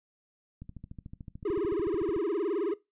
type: click train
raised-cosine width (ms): 5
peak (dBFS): -30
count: 22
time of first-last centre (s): 0.62-2.164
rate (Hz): 13.6
type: tone with vibrato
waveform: triangle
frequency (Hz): 369.7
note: F#4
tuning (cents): -1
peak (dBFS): -25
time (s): 1.45-2.74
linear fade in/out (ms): 5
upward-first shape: sine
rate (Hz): 19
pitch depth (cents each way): 250
effects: noise-tail reverb RT60 0.2 s tail -19 dB re dry + resampled to 8000 Hz